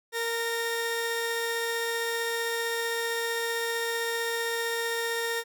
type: tone pair together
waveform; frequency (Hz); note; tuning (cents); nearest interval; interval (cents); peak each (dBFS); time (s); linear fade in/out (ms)
sawtooth; 463.8 / 1839.7; A#4 / A#6; -9 / -23; 2 octaves; 2386; -26 / -28; 0.12-5.44; 50
effects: none